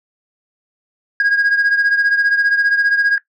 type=beating tone pair; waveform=sine; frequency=1635 / 1650 Hz; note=G#6 / G#6; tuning=-28 / -12 cents; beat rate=15 Hz; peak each=-11 / -16 dBFS; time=1.2-3.18 s; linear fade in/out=2 ms; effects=noise-tail reverb RT60 0.1 s tail -17 dB re dry + tanh soft clip ceiling -9 dBFS